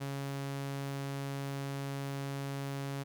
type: tone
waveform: sawtooth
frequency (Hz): 138.59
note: C#3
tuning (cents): 0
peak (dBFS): -32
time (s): 0-3.04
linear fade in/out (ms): 20
effects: none